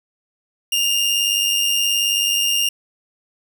sawtooth tone with amplitude modulation, 2814 Hz, F7, 12 cents sharp, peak -11 dBFS, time 0.72-2.69 s, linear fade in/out 5 ms, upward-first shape sine, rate 98.8 Hz, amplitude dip 45%, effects none

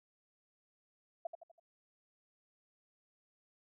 sine tone with echo, 670 Hz, E5, 28 cents sharp, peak -35 dBFS, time 1.25-1.27 s, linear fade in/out 5 ms, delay 82 ms, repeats 4, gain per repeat -7 dB, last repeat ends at 1.598 s, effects none

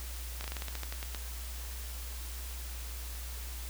slowing click train, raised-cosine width 0.2 ms, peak -21 dBFS, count 12, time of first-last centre 0.41-1.147 s, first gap 32 ms, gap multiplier 1.14, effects added 60 Hz sine -39 dBFS peak until 3.69 s + white hiss -46 dBFS RMS until 3.69 s

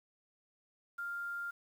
sine tone with quantisation, 1398 Hz, F6, 1 cent sharp, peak -37 dBFS, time 0.98-1.51 s, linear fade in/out 10 ms, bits 10, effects none

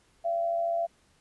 sine tone with amplitude modulation, 678 Hz, E5, 49 cents sharp, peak -23 dBFS, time 0.24-0.87 s, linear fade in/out 20 ms, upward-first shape sine, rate 93.9 Hz, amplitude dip 50%, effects pink hiss -65 dBFS RMS until 1.2 s + resampled to 24000 Hz

